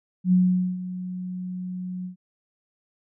sine tone with ADSR envelope, 182.4 Hz, F#3, 24 cents flat, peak -14 dBFS, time 0.24-2.16 s, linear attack 82 ms, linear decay 450 ms, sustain -15 dB, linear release 110 ms, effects none

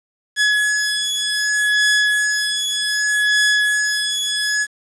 sawtooth beating tone pair, 1692 / 1692.65 Hz, G#6 / G#6, +32 / +32 cents, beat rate 0.65 Hz, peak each -15 dBFS, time 0.36-4.67 s, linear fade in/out 50 ms, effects resampled to 22050 Hz + 7-bit

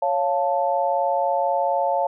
sine chord, Db augmented, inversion none, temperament equal, 554.4 / 698.5 / 880 Hz, Db5 / F5 / A5, 0 / 0 / 0 cents, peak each -23 dBFS, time 0.02-2.07 s, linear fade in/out 5 ms, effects none

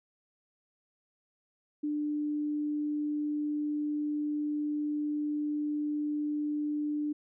sine tone, 297.4 Hz, D4, 22 cents sharp, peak -29 dBFS, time 1.83-7.13 s, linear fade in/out 10 ms, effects none

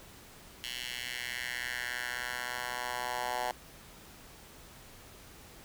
10% pulse tone with high-pass filter sweep, 123.47 Hz, B2, in tune, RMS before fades -37 dBFS, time 0.64-3.51 s, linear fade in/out 0 ms, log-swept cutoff 2800 to 810 Hz, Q 2.5, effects pink hiss -53 dBFS RMS until 5.64 s

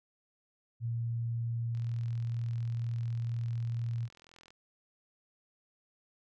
sine tone, 116.54 Hz, A#2, in tune, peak -31 dBFS, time 0.8-4.09 s, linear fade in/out 50 ms
click train, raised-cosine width 0.2 ms, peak -39 dBFS, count 117, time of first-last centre 1.75-4.505 s, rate 42.1 Hz
effects none

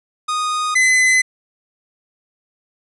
45% pulse tone pair in turn, 1238 / 2026 Hz, D#6 / B6, -9 / +44 cents, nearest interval major sixth, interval 853 cents, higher second, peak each -18 / -11 dBFS, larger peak second, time 0.28-0.75 / 0.75-1.22 s, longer neither, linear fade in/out 10 ms, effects resampled to 24000 Hz

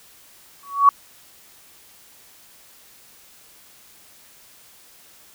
sine tone with exponential growth, 1124 Hz, C#6, 24 cents sharp, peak -5 dBFS, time 0.63-0.89 s, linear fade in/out 2 ms, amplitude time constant 55 ms, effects white hiss -50 dBFS RMS until 5.34 s

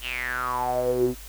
sawtooth tone with band-pass filter sweep, 125.2 Hz, B2, 24 cents sharp, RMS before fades -26 dBFS, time 0.01-1.15 s, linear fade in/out 50 ms, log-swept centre 3100 to 290 Hz, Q 9.6, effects added 50 Hz sine -41 dBFS peak until 1.28 s + white hiss -45 dBFS RMS until 1.28 s

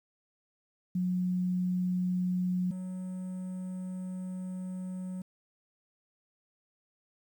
sine / triangle tone pair in turn, 181.5 / 184.57 Hz, F#3 / F#3, -33 / -4 cents, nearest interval unison, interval 29 cents, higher second, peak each -27 / -33 dBFS, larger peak first, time 0.95-2.71 / 2.71-5.22 s, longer second, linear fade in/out 5 ms, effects 10-bit

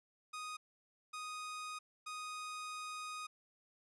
sawtooth tone bursts at uneven times, 1244.5 Hz, D#6, in tune, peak -39 dBFS, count 3, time 0.33-0.57 / 1.13-1.79 / 2.06-3.27 s, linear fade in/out 10 ms, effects resampled to 24000 Hz

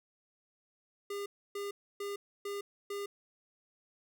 square tone bursts, 403.7 Hz, G#4, 49 cents flat, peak -37 dBFS, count 5, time 1.1-3.06 s, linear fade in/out 5 ms, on 160 ms, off 290 ms, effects none

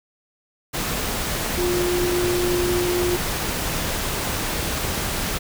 sine tone in noise, 354.7 Hz, F4, 27 cents sharp, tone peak -20 dBFS, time 1.57-3.17 s, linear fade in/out 20 ms, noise pink, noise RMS -25 dBFS, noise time 0.73-5.39 s, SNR +2 dB, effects none

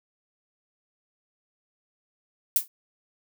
violet noise with exponential decay, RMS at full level -17 dBFS, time 2.56-2.68 s, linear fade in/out 1 ms, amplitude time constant 24 ms, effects none

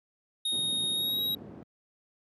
square tone with pitch glide, 3729 to 3827 Hz, A#7 to A#7, 0 to +45 cents, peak -28 dBFS, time 0.45-1.35 s, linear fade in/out 5 ms, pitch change +45 cents, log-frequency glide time 0.92-1.22 s
white low-pass noise, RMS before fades -43 dBFS, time 0.52-1.63 s, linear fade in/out 0 ms, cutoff 260 Hz, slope 12 dB/octave
clicks, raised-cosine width 3 ms, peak -32 dBFS, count 12, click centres 0.591 / 0.697 / 0.727 / 0.807 / 0.838 / 0.919 / 0.998 / 1.08 / 1.192 / 1.371 / 1.422 / 1.493 s
effects high-pass 150 Hz 12 dB/octave

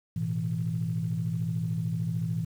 sine chord, A suspended second, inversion none, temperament equal, 110 / 123.47 / 164.81 Hz, A2 / B2 / E3, 0 / 0 / 0 cents, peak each -32 / -33 / -29 dBFS, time 0.16-2.45 s, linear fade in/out 5 ms, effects tanh soft clip ceiling -18 dBFS + 9-bit

